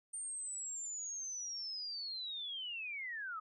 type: linear sweep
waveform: sine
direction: down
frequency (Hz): 8870 to 1233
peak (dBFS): -40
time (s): 0.13-3.4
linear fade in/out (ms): 10
effects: none